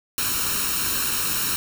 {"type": "noise with comb filter", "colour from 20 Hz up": "white", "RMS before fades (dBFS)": -24, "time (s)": [0.18, 1.56], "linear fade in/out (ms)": 0, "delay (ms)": 0.73, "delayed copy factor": 0.7, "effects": []}